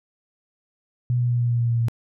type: tone with pitch steps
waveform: sine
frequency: 122.7 / 121.78 / 120.87 / 119.97 / 119.07 / 118.18 / 117.29 / 116.42 Hz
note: B2 / B2 / B2 / B2 / A#2 / A#2 / A#2 / A#2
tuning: -11 / -24 / -37 / -50 / +37 / +24 / +11 / -2 cents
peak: -18 dBFS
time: 1.1-1.884 s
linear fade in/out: 0 ms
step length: 98 ms
effects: none